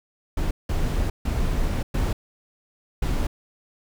brown noise bursts at uneven times, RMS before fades -23 dBFS, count 5, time 0.37-0.51 / 0.69-1.1 / 1.25-1.83 / 1.94-2.13 / 3.02-3.27 s, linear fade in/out 5 ms, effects none

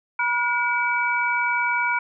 sine tone cluster, 969 / 1439 / 2295 Hz, B5 / F#6 / D7, -33 / -49 / -40 cents, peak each -24 dBFS, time 0.19-1.99 s, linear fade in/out 5 ms, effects none

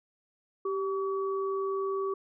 sine tone pair together, 389.5 / 1138 Hz, G4 / C#6, -11 / +45 cents, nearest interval octave + perfect fifth, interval 1856 cents, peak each -29 / -35 dBFS, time 0.65-2.14 s, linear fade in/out 5 ms, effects none

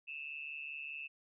sine tone with amplitude modulation, 2637 Hz, E7, in tune, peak -38 dBFS, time 0.07-1.08 s, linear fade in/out 20 ms, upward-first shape sine, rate 145 Hz, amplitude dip 80%, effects none

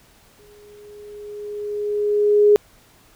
sine tone with exponential growth, 415.3 Hz, G#4, in tune, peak -8 dBFS, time 0.39-2.56 s, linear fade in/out 0 ms, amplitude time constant 470 ms, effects pink hiss -53 dBFS RMS until 3.15 s

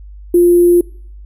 sine tone with sample-and-hold, 349.2 Hz, F4, in tune, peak -5 dBFS, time 0.34-0.81 s, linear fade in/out 5 ms, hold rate 11025 Hz, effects noise-tail reverb RT60 0.6 s tail -24 dB re dry + added 50 Hz sine -31 dBFS peak until 1.25 s

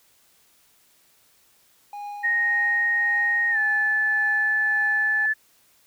triangle tone with tremolo, 821 Hz, G#5, 20 cents flat, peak -29 dBFS, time 1.93-5.26 s, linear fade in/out 2 ms, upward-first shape triangle, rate 1.8 Hz, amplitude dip 50%
sine tone with pitch glide, 1864.7 to 1739.8 Hz, A#6 to A6, 0 to -20 cents, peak -19 dBFS, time 2.23-5.34 s, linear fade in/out 20 ms, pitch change -120 cents, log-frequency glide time 3.51-3.58 s
effects white hiss -60 dBFS RMS until 5.86 s

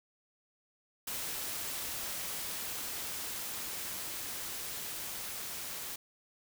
white noise with level ramp, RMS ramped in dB -38 to -41 dBFS, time 1.07-5.96 s, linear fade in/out 5 ms, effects none

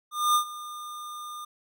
square tone with ADSR envelope, 1209 Hz, D6, 50 cents sharp, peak -19 dBFS, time 0.11-1.45 s, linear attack 240 ms, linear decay 92 ms, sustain -18 dB, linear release 7 ms, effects none

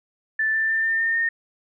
sine tone with pitch steps, 1760 / 1774.3 / 1788.7 / 1803.2 / 1817.9 / 1832.6 Hz, A6 / A6 / A6 / A6 / A#6 / A#6, 0 / +14 / +28 / +42 / -44 / -30 cents, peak -19 dBFS, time 0.39-1.29 s, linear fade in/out 5 ms, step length 150 ms, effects none

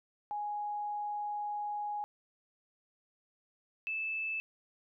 sine tone pair in turn, 830.6 / 2627 Hz, G#5 / E7, 0 / -7 cents, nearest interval octave + minor sixth, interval 1993 cents, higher second, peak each -34 / -33 dBFS, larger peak second, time 0.31-2.04 / 3.87-4.4 s, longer first, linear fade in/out 0 ms, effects none

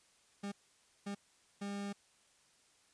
40% pulse tone bursts at uneven times, 201.1 Hz, G3, 44 cents sharp, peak -38 dBFS, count 3, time 0.43-0.52 / 1.06-1.15 / 1.61-1.93 s, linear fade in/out 10 ms, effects white hiss -69 dBFS RMS until 2.93 s + resampled to 22050 Hz

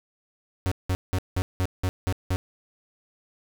45% pulse tone bursts, 92.5 Hz, F#2, in tune, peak -22 dBFS, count 8, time 0.66-2.36 s, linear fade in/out 0 ms, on 55 ms, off 180 ms, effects none

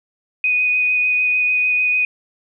sine tone with vibrato, 2489 Hz, D#7, in tune, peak -14 dBFS, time 0.44-2.05 s, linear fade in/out 2 ms, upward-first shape triangle, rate 6.7 Hz, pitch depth 14 cents each way, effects none

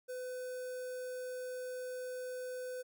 square tone with notch filter, 504 Hz, B4, 35 cents sharp, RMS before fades -42 dBFS, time 0.08-2.83 s, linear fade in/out 20 ms, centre 3000 Hz, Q 0.62, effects none

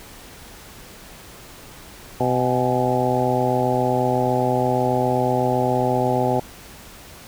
harmonic tone with a mistuned harmonic, 126.4 Hz, B2, 41 cents sharp, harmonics 1 / 2 / 3 / 4 / 5 / 6 / 7, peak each -25 / -25 / -25 / -25 / -25 / -25 / -25 dBFS, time 2.2-6.4 s, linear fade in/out 5 ms, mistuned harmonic 7, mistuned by -77 cents, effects pink hiss -42 dBFS RMS until 7.27 s

